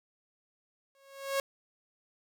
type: tone with exponential growth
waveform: sawtooth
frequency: 548 Hz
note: C#5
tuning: 20 cents flat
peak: -22 dBFS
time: 0.95-1.4 s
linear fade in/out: 1 ms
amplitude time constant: 97 ms
effects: none